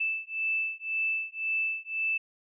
sine beating tone pair, 2637 / 2638.9 Hz, E7 / E7, 0 / +1 cents, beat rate 1.9 Hz, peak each -31 dBFS, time 0-2.18 s, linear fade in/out 10 ms, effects none

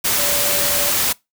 sine tone in noise, 577 Hz, D5, 31 cents flat, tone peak -26 dBFS, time 0.18-0.91 s, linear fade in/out 10 ms, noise white, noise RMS -18 dBFS, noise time 0.04-1.13 s, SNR -11 dB, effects noise-tail reverb RT60 0.2 s tail -23 dB re dry

